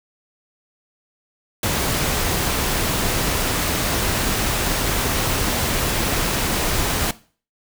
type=noise; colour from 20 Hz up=pink; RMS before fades=-21 dBFS; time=1.63-7.11 s; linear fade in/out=2 ms; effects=noise-tail reverb RT60 0.4 s tail -18 dB re dry